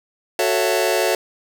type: chord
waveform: sawtooth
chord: F# minor seventh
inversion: none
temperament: just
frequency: 370 / 444 / 555 / 666 Hz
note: F#4 / A4 / C#5 / E5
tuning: 0 / +16 / +2 / +18 cents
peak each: -18 dBFS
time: 0.39-1.15 s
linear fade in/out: 2 ms
effects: none